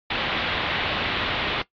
white low-pass noise, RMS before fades -26 dBFS, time 0.1-1.62 s, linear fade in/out 5 ms, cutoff 3700 Hz, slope 48 dB/octave, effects noise-tail reverb RT60 0.1 s tail -17 dB re dry + AAC 64 kbps

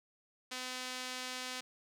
sawtooth tone with band-pass filter, 254.1 Hz, B3, 49 cents sharp, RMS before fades -42 dBFS, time 0.51-1.61 s, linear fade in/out 10 ms, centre 4400 Hz, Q 0.75, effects none

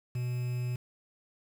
triangle tone with quantisation, 123.47 Hz, B2, in tune, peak -28 dBFS, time 0.15-0.76 s, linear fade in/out 5 ms, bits 8, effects none

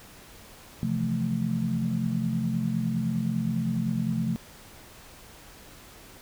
sine chord, F major seventh, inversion second, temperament equal, 130.81 / 164.81 / 174.61 / 220 Hz, C3 / E3 / F3 / A3, 0 / 0 / 0 / 0 cents, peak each -31 / -34 / -30 / -28 dBFS, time 0.83-4.36 s, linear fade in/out 0 ms, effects pink hiss -49 dBFS RMS until 6.21 s

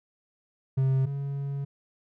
triangle tone pair in turn, 133.1 / 139.71 Hz, C3 / C#3, +30 / +14 cents, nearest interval minor second, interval 84 cents, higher second, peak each -19 / -27 dBFS, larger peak first, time 0.77-1.06 / 1.06-1.65 s, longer second, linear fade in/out 10 ms, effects none

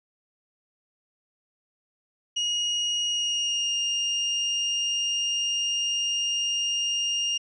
35% pulse tone with pitch glide, 2878 to 2822 Hz, F#7 to F7, -49 to +17 cents, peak -22 dBFS, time 2.36-7.38 s, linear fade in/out 10 ms, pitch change -34 cents, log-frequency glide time 3.1-3.78 s, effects resampled to 22050 Hz

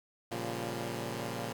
10% pulse chord, G half-diminished seventh, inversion first, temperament equal, 116.54 / 138.59 / 174.61 / 196 Hz, Bb2 / Db3 / F3 / G3, 0 / 0 / 0 / 0 cents, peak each -30 / -33 / -34 / -35 dBFS, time 0.31-1.53 s, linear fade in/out 10 ms, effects 9-bit

